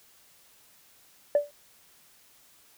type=tone with exponential decay; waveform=sine; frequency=582 Hz; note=D5; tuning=16 cents flat; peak=-14 dBFS; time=1.35-1.51 s; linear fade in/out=2 ms; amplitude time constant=33 ms; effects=tanh soft clip ceiling -14 dBFS + white hiss -59 dBFS RMS until 2.77 s